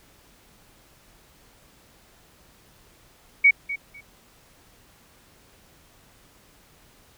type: tone with echo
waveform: sine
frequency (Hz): 2244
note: C#7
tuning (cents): +21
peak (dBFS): -11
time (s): 3.44-3.51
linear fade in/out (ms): 10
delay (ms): 250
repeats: 2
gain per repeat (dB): -15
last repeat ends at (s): 4.01
effects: pink hiss -56 dBFS RMS until 7.17 s